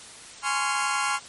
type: chord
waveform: sawtooth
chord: Db major seventh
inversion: second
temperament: just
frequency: 831.5 / 1039.4 / 1108.7 / 1385.9 Hz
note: Ab5 / C6 / Db6 / F6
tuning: +2 / -12 / 0 / -14 cents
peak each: -26 / -26 / -26 / -24 dBFS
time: 0.42-1.2 s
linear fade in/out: 50 ms
effects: white hiss -44 dBFS RMS until 1.28 s + MP3 48 kbps